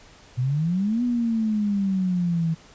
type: exponential two-way sweep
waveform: sine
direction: up then down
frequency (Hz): 120 to 246.9 to 160.3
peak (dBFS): -20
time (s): 0.37-2.55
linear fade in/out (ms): 20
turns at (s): 1.03
effects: pink hiss -50 dBFS RMS until 2.74 s + resampled to 16000 Hz